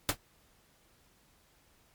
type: noise with exponential decay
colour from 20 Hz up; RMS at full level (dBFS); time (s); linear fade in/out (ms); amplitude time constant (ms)
pink; -21; 0.09-0.17; 0; 16
effects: pink hiss -66 dBFS RMS until 1.94 s + MP3 96 kbps